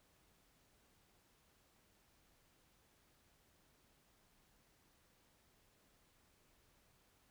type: silence
effects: pink hiss -73 dBFS RMS until 7.3 s